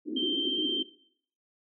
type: band-pass noise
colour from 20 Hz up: pink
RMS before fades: -34 dBFS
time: 0.05-0.85 s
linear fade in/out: 50 ms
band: 270 to 360 Hz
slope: 48 dB/octave
type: tone with vibrato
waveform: sine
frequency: 3136 Hz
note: G7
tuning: in tune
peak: -28 dBFS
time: 0.16-0.83 s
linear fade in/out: 10 ms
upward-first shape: sine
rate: 15 Hz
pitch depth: 12 cents each way
effects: noise-tail reverb RT60 0.6 s tail -17 dB re dry